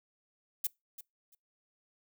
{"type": "noise with echo", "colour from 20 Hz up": "violet", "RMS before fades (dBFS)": -31, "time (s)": [0.64, 0.67], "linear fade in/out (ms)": 5, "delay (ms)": 340, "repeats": 2, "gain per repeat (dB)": -15, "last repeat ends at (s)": 1.35, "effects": ["noise-tail reverb RT60 0.2 s tail -24 dB re dry"]}